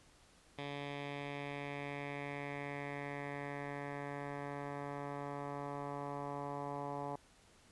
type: tone with low-pass filter sweep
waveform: 10% pulse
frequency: 142.7 Hz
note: D3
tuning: 49 cents flat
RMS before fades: -43 dBFS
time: 0.58-7.16 s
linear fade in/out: 5 ms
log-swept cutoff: 3100 to 950 Hz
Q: 2.7
effects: pink hiss -65 dBFS RMS until 7.71 s + resampled to 24000 Hz